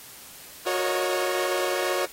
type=chord; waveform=sawtooth; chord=D# minor seventh; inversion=first; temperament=equal with one note detuned; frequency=363.6 / 466.2 / 554.4 / 622.3 Hz; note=F#4 / A#4 / C#5 / D#5; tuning=-30 / 0 / 0 / 0 cents; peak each=-24 / -30 / -24 / -30 dBFS; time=0.66-2.06 s; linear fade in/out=10 ms; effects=white hiss -45 dBFS RMS until 2.12 s + AAC 48 kbps

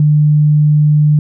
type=tone; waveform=sine; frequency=150 Hz; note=D3; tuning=37 cents sharp; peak=-6 dBFS; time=0-1.19 s; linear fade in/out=2 ms; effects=none

